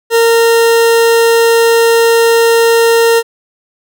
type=tone; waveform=40% pulse; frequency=460.9 Hz; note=A#4; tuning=20 cents flat; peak=-5 dBFS; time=0.1-3.23 s; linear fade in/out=50 ms; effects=none